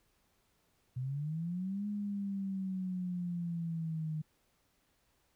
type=linear two-way sweep; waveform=sine; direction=up then down; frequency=123.4 to 207.7 to 153.7 Hz; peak=-34 dBFS; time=0.96-4.22 s; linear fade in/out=10 ms; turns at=1.87 s; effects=pink hiss -74 dBFS RMS until 5.35 s